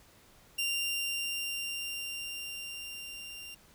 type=tone with level ramp; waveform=sawtooth; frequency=2782 Hz; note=F7; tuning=7 cents flat; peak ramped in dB=-26 to -40 dBFS; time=0.58-3.55 s; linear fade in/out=10 ms; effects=pink hiss -60 dBFS RMS until 3.74 s